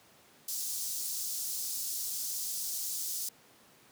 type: high-pass noise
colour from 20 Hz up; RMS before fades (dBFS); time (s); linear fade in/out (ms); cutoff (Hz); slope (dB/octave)
pink; -36; 0.48-3.29; 5; 5200; 24
effects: pink hiss -60 dBFS RMS until 3.91 s + high-pass 150 Hz 12 dB/octave